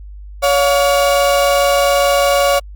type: tone pair together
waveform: 35% pulse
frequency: 564.3 / 711 Hz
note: C#5 / F5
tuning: +31 / +31 cents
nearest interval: major third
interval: 400 cents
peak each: -10 / -15 dBFS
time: 0.42-2.6 s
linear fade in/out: 20 ms
effects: added 50 Hz sine -30 dBFS peak until 2.75 s + Opus 48 kbps